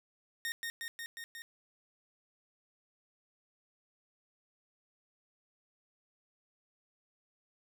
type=tone with echo; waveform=sawtooth; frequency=1846 Hz; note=A#6; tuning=17 cents flat; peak=-31 dBFS; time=0.45-0.52 s; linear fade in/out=0 ms; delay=180 ms; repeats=5; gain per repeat=-2 dB; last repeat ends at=1.42 s; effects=none